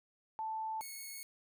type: tone pair in turn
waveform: sine / 5% pulse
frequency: 880 / 2197 Hz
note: A5 / C#7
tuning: 0 / -16 cents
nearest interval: octave + major third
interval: 1584 cents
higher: second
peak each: -36 / -34 dBFS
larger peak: second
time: 0.39-0.81 / 0.81-1.23 s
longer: neither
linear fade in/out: 0 ms
effects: none